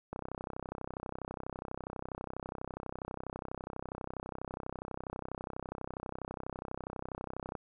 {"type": "click train", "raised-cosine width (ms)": 1, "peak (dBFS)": -25, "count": 240, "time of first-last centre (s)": [0.13, 7.552], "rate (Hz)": 32.2, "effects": []}